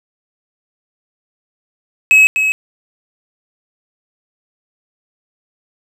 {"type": "tone with echo", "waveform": "triangle", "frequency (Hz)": 2565, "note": "E7", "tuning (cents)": -48, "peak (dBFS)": -3, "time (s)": [2.11, 2.27], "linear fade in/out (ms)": 0, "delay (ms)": 250, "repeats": 1, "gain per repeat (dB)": -7, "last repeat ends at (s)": 2.52, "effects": []}